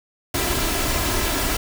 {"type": "noise with comb filter", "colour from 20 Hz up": "pink", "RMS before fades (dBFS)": -22, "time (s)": [0.34, 1.57], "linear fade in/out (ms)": 5, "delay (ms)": 3, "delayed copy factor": 0.5, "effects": []}